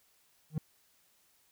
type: tone with exponential growth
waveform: triangle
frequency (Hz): 154.7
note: D#3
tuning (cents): -10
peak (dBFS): -24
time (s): 0.5-0.58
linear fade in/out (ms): 2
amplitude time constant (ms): 17
effects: white hiss -69 dBFS RMS until 1.51 s